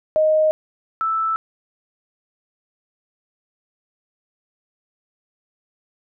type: tone pair in turn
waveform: sine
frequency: 622.3 / 1318.6 Hz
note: D#5 / E6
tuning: 0 / 0 cents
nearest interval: octave + minor second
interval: 1300 cents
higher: second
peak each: -13 / -18 dBFS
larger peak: first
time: 0.16-0.51 / 1.01-1.36 s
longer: neither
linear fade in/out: 0 ms
effects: none